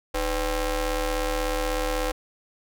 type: ring-modulated tone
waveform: sawtooth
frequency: 271.2 Hz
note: C#4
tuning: 38 cents flat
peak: -17 dBFS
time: 0.14-2.12 s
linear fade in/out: 10 ms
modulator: 233 Hz
effects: none